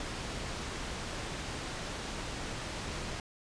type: low-pass noise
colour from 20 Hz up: pink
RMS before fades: -39 dBFS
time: 0-3.2 s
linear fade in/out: 2 ms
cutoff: 7100 Hz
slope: 12 dB/octave
effects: resampled to 22050 Hz